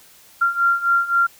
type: beating tone pair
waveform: sine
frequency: 1381 / 1384.8 Hz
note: F6 / F6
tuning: -20 / -15 cents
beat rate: 3.8 Hz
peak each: -20 / -17 dBFS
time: 0.41-1.27 s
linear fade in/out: 10 ms
effects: white hiss -49 dBFS RMS until 1.39 s